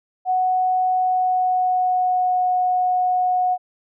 sine tone with pitch glide, 740 to 731.1 Hz, F#5 to F#5, 0 to -21 cents, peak -16 dBFS, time 0.25-3.58 s, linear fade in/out 50 ms, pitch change -21 cents, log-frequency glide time 0.9-2.43 s, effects none

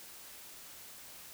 silence, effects white hiss -51 dBFS RMS until 1.33 s

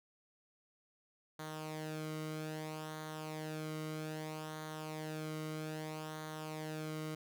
sawtooth tone with flanger, 155.56 Hz, D#3, in tune, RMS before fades -43 dBFS, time 1.39-7.15 s, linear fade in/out 5 ms, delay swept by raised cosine 0.38 to 1.18 ms, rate 0.62 Hz, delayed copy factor -0.6, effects none

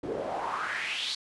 pink noise with band-pass filter sweep, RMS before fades -33 dBFS, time 0.03-1.15 s, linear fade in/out 5 ms, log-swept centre 350 to 4300 Hz, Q 4.4, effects resampled to 24000 Hz

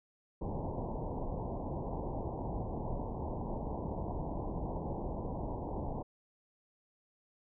pink low-pass noise, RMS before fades -38 dBFS, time 0.41-6.03 s, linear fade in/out 10 ms, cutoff 990 Hz, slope 96 dB/octave, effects none

